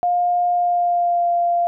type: tone with pitch glide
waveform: sine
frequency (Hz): 708 to 693.8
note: F5 to F5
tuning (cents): +23 to -12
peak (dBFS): -15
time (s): 0.03-1.67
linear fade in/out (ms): 0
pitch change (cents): -35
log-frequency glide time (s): 0.5-1.29
effects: none